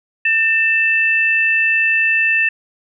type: tone pair together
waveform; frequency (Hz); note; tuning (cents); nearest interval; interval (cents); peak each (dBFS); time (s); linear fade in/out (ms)
sine; 1800 / 2649; A6 / E7; +39 / +8; perfect fifth; 669; -16 / -14; 0.25-2.49; 5
effects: none